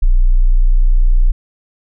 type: tone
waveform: sine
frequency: 30.2 Hz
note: B0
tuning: 38 cents flat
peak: -6 dBFS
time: 0.02-1.32 s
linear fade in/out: 10 ms
effects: none